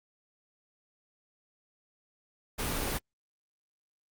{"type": "noise", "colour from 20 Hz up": "pink", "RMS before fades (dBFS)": -32, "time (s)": [2.58, 2.99], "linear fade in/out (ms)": 20, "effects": ["Opus 48 kbps"]}